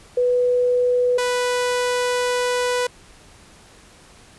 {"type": "tone pair in turn", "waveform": ["sine", "sawtooth"], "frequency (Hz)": [493.9, 493.9], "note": ["B4", "B4"], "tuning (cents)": [0, 0], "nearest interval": "unison", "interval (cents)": 0, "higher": "neither", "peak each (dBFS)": -15, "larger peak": "neither", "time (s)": [[0.17, 1.18], [1.18, 2.87]], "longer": "second", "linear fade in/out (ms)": 5, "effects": ["pink hiss -48 dBFS RMS until 4.38 s", "resampled to 24000 Hz"]}